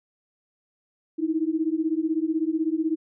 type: beating tone pair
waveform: sine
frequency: 311.1 / 327.1 Hz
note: D#4 / E4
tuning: 0 / -13 cents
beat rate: 16 Hz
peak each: -25 dBFS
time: 1.18-2.96 s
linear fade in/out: 20 ms
effects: none